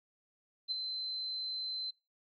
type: tone with ADSR envelope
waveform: sine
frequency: 4075 Hz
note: C8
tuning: 47 cents flat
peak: -30 dBFS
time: 0.68-1.91 s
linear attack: 33 ms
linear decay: 15 ms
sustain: -6 dB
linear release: 12 ms
effects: noise-tail reverb RT60 0.3 s tail -26 dB re dry + AAC 32 kbps